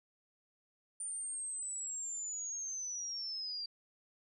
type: linear sweep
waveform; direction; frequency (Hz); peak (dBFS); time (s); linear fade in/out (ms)
sine; down; 9110 to 4699; -38; 1-3.66; 5
effects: none